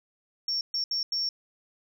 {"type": "tone bursts at uneven times", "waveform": "sine", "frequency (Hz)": 5480, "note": "F8", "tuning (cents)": -34, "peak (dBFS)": -25, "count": 4, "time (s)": [[0.48, 0.61], [0.74, 0.84], [0.91, 1.03], [1.12, 1.29]], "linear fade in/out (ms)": 2, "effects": ["tanh soft clip ceiling -21 dBFS"]}